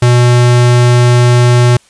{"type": "tone", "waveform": "square", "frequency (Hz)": 122, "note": "B2", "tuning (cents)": -21, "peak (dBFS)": -5, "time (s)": [0.02, 1.77], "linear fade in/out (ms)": 5, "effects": ["white hiss -47 dBFS RMS until 1.89 s", "resampled to 22050 Hz"]}